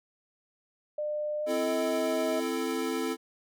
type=tone with pitch glide; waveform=sine; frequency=600 to 635.7 Hz; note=D5 to D#5; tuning=+37 to +37 cents; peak=-29 dBFS; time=0.98-2.4 s; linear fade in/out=5 ms; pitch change=+100 cents; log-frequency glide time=1.39-1.7 s
type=chord; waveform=square; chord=A minor; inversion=first; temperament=equal with one note detuned; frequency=261.6 / 335.2 / 440 Hz; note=C4 / E4 / A4; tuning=0 / +29 / 0 cents; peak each=-34 dBFS; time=1.46-3.17 s; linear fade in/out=50 ms
effects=none